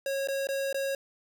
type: tone with dropouts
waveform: square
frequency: 547 Hz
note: C#5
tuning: 23 cents flat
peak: -29 dBFS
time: 0.06-0.95 s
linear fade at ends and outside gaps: 2 ms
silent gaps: 0.274-0.285 / 0.471-0.488 / 0.728-0.744 s
effects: none